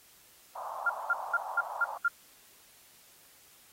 white band-pass noise, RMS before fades -39 dBFS, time 0.55-1.98 s, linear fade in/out 10 ms, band 660 to 1100 Hz, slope 48 dB/octave
sine tone bursts, 1396.9 Hz, F6, in tune, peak -23 dBFS, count 6, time 0.86-2.082 s, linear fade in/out 5 ms, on 37 ms, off 200 ms
effects white hiss -59 dBFS RMS until 3.72 s + AAC 48 kbps

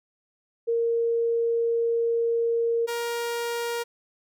sine / sawtooth tone pair in turn, 464.1 / 470.9 Hz, A#4 / A#4, -8 / +18 cents, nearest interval unison, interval 26 cents, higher second, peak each -21 / -23 dBFS, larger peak first, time 0.67-2.87 / 2.87-3.84 s, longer first, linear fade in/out 20 ms, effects none

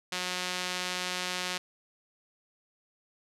sawtooth tone with band-pass filter, 181.3 Hz, F#3, 35 cents flat, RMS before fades -34 dBFS, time 0.12-1.58 s, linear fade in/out 5 ms, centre 4000 Hz, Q 0.79, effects resampled to 32000 Hz

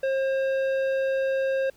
sine tone with tanh clipping, 535 Hz, C5, 38 cents sharp, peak -24 dBFS, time 0.03-1.7 s, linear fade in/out 5 ms, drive 11 dB, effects pink hiss -59 dBFS RMS until 1.76 s

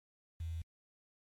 sine tone with quantisation, 82.41 Hz, E2, in tune, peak -37 dBFS, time 0.4-0.62 s, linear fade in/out 5 ms, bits 10, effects MP3 64 kbps

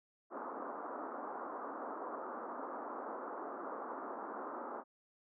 white band-pass noise, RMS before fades -44 dBFS, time 0.3-4.84 s, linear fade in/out 50 ms, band 240 to 1300 Hz, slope 48 dB/octave, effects none

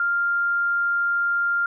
sine tone, 1396.9 Hz, F6, in tune, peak -19 dBFS, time 0-1.66 s, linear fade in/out 2 ms, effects none

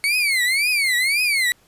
35% pulse tone with vibrato, 2200 Hz, C#7, 14 cents flat, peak -15 dBFS, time 0.04-1.52 s, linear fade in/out 0 ms, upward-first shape triangle, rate 1.9 Hz, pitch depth 250 cents each way, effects pink hiss -57 dBFS RMS until 1.67 s + resampled to 32000 Hz

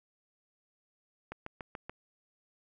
click train, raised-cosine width 0.5 ms, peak -25 dBFS, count 5, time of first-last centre 1.32-1.896 s, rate 6.95 Hz, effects none

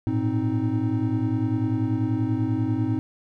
triangle tone cluster, 106.7 / 116.9 / 261.5 / 312.3 Hz, G#2 / A#2 / C4 / D#4, +47 / +5 / -1 / +7 cents, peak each -25 dBFS, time 0.07-2.99 s, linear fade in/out 0 ms, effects none

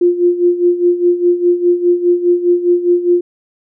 sine tone with tremolo, 351.7 Hz, F4, 12 cents sharp, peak -6 dBFS, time 0.01-3.21 s, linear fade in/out 5 ms, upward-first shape sine, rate 4.9 Hz, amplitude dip 75%, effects none

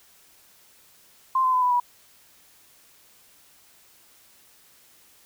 sine tone with pitch steps, 1046.5 / 1027.9 / 1009.7 / 991.8 / 974.2 Hz, C6 / C6 / B5 / B5 / B5, 0 / -31 / +38 / +7 / -24 cents, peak -18 dBFS, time 1.35-1.8 s, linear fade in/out 5 ms, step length 90 ms, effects white hiss -56 dBFS RMS until 5.25 s

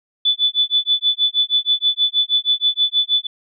sine tone with tremolo, 3479 Hz, A7, 20 cents flat, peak -11 dBFS, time 0.25-3.27 s, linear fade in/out 5 ms, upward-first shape sine, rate 6.3 Hz, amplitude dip 100%, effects none

